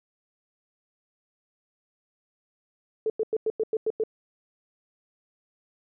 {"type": "tone bursts", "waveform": "sine", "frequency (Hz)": 438.7, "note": "A4", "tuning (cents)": -5, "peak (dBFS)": -22, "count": 8, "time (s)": [3.06, 4.037], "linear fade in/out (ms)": 2, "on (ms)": 39, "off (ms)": 95, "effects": []}